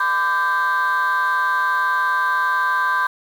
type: chord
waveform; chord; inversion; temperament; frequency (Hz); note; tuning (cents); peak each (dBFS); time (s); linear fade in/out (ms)
sine; G major; first; equal with one note detuned; 1013.2 / 1174.7 / 1568; B5 / D6 / G6; +44 / 0 / 0; -19 / -21 / -18; 0-3.07; 5
effects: tanh soft clip ceiling -12 dBFS + 7-bit